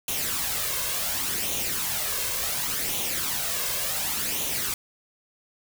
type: noise with flanger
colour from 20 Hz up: white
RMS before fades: -28 dBFS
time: 0.08-4.74 s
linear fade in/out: 2 ms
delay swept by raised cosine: 0.3 to 1.9 ms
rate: 0.69 Hz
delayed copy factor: +0.55
effects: none